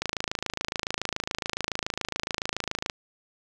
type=click train; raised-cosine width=0.2 ms; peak=-10 dBFS; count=79; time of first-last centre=0.02-2.898 s; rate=27.1 Hz; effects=none